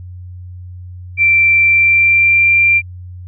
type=tone with pitch glide; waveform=sine; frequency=2349 to 2371 Hz; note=D7 to D7; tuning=0 to +16 cents; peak=-7 dBFS; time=1.17-2.82 s; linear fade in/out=50 ms; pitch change=+16 cents; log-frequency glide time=1.64-2.53 s; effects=added 90 Hz sine -28 dBFS peak until 3.27 s